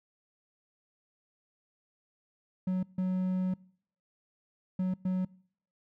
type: tone bursts at uneven times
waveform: triangle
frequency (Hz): 185.1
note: F#3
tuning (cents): +1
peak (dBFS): -25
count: 4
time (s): 2.67-2.83 / 2.98-3.54 / 4.79-4.94 / 5.05-5.25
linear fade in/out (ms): 5
effects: noise-tail reverb RT60 0.6 s tail -24 dB re dry